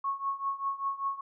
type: tone with tremolo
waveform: sine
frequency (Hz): 1100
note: C#6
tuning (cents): -14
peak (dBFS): -26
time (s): 0.04-1.21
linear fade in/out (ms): 5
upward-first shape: triangle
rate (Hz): 5.1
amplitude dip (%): 90
effects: none